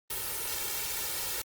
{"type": "noise with comb filter", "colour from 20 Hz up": "white", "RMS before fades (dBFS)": -34, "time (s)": [0.1, 1.42], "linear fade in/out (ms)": 5, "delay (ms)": 2.2, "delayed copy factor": 0.65, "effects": ["Opus 32 kbps"]}